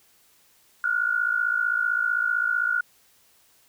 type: tone pair together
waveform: sine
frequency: 1412.4 / 1468 Hz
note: F6 / F#6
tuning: +19 / -14 cents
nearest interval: minor second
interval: 67 cents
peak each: -24 dBFS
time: 0.84-2.81 s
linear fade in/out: 2 ms
effects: white hiss -60 dBFS RMS until 3.68 s